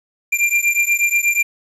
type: beating tone pair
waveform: square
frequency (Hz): 2377 / 2385.3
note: D7 / D7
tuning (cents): +20 / +26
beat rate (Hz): 8.3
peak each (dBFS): -18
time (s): 0.32-1.43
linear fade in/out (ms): 10
effects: resampled to 32000 Hz + 8-bit